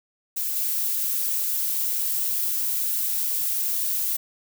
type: noise with level steps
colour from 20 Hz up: violet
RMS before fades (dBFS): -27 / -25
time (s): 0.36-4.17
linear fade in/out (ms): 10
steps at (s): 0.56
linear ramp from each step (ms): 5
effects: none